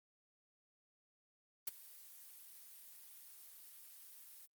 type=noise with ADSR envelope; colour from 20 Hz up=blue; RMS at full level=-37 dBFS; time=1.67-4.47 s; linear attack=7 ms; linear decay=19 ms; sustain=-20 dB; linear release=23 ms; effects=Opus 32 kbps